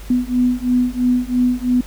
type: beating tone pair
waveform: sine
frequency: 246.9 / 249.9 Hz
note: B3 / B3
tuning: 0 / +21 cents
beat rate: 3 Hz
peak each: -17 dBFS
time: 0.1-1.81 s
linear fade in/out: 5 ms
effects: added 50 Hz sine -32 dBFS peak until 1.86 s + pink hiss -41 dBFS RMS until 1.86 s